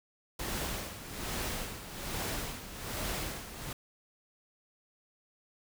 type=noise with tremolo; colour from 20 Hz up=pink; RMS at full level=-35 dBFS; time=0.39-3.73 s; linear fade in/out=5 ms; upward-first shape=sine; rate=1.2 Hz; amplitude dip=70%; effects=none